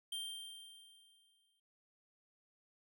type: tone with exponential decay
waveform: square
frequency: 3163 Hz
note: G7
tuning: 15 cents sharp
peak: -39 dBFS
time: 0.12-1.6 s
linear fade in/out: 5 ms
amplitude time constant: 320 ms
effects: none